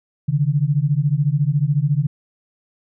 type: beating tone pair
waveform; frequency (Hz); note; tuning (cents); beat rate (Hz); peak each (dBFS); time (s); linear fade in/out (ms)
sine; 138.4 / 152.4; C#3 / D#3; -2 / -36; 14; -18; 0.28-2.07; 10
effects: none